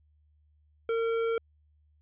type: tone with tanh clipping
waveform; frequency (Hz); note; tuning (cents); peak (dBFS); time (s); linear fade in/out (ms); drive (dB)
sine; 456.8; A#4; -35; -28; 0.89-1.38; 2; 14
effects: added 75 Hz sine -62 dBFS peak until 2.01 s + resampled to 8000 Hz